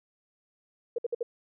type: tone bursts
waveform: sine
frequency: 473.3 Hz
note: A#4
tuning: 26 cents sharp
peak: -26 dBFS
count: 4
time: 0.96-1.23 s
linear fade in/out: 5 ms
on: 24 ms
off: 58 ms
effects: none